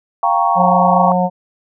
sine chord, G half-diminished seventh, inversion third, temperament equal, 698.5 / 784 / 932.3 / 1108.7 Hz, F5 / G5 / Bb5 / Db6, 0 / 0 / 0 / 0 cents, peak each -17 dBFS, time 0.23-1.12 s, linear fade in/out 2 ms
harmonic tone, 180.9 Hz, F#3, 39 cents flat, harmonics 1 / 3 / 4 / 5, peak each -16 / -18 / -17 / -20 dBFS, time 0.55-1.3 s, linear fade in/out 50 ms
effects none

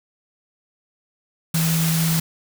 sine tone in noise, 162.8 Hz, E3, 21 cents flat, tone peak -18 dBFS, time 1.54-2.2 s, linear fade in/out 5 ms, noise white, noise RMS -25 dBFS, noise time 1.54-2.2 s, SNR +4 dB, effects none

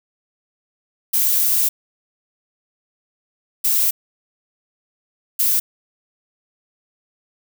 violet noise bursts at uneven times, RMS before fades -17 dBFS, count 3, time 1.13-1.69 / 3.64-3.91 / 5.39-5.6 s, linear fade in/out 10 ms, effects none

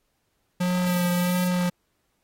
square tone with vibrato, 178.6 Hz, F3, 39 cents sharp, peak -22 dBFS, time 0.6-1.7 s, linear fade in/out 10 ms, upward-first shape sine, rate 1.5 Hz, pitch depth 17 cents each way
blue noise, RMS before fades -36 dBFS, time 0.86-1.48 s, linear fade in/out 10 ms
effects pink hiss -73 dBFS RMS until 2.23 s + AAC 48 kbps

